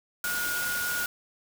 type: tone in noise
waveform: sine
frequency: 1440 Hz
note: F#6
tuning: 47 cents flat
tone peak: -29 dBFS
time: 0.24-1.06 s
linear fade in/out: 2 ms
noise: white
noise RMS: -33 dBFS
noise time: 0.24-1.06 s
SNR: +1 dB
effects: none